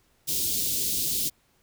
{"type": "band-stop noise", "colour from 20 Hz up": "white", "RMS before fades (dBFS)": -27, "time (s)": [0.27, 1.3], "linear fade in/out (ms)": 20, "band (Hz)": [400, 3400], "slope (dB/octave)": 24, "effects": ["pink hiss -66 dBFS RMS until 1.62 s"]}